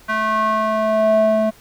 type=tone with band-pass filter sweep; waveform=square; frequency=218 Hz; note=A3; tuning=16 cents flat; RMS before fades=-17 dBFS; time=0.08-1.51 s; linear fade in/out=20 ms; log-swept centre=1400 to 510 Hz; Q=3.5; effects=pink hiss -48 dBFS RMS until 1.6 s